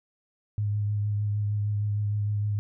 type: tone with vibrato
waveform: sine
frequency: 103.83 Hz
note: G#2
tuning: in tune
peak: -24 dBFS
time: 0.58-2.59 s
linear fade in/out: 0 ms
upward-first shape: triangle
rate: 6.5 Hz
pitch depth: 23 cents each way
effects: none